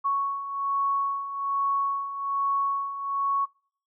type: beating tone pair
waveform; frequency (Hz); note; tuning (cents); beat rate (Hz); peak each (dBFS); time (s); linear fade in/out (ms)
sine; 1109 / 1110.2; C#6 / C#6; 0 / +2; 1.2; -31 / -25; 0.04-3.46; 20
effects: noise-tail reverb RT60 0.5 s tail -26 dB re dry